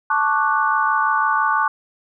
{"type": "chord", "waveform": "sine", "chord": "D major seventh", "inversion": "second", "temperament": "equal", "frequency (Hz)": [880, 1108.7, 1174.7, 1480], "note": ["A5", "C#6", "D6", "F#6"], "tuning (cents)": [0, 0, 0, 0], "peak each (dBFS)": -21, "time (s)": [0.1, 1.68], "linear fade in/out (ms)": 5, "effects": []}